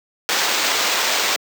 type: noise with sample-and-hold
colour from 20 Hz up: violet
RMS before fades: -19 dBFS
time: 0.29-1.36 s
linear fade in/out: 0 ms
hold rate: 11025 Hz
effects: high-pass 400 Hz 12 dB/octave